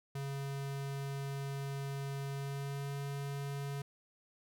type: tone with pitch glide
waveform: square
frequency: 138.59 to 140.28 Hz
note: C#3 to C#3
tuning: 0 to +21 cents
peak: -38 dBFS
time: 0.15-3.82 s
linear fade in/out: 5 ms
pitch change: +21 cents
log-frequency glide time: 2.3-2.95 s
effects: none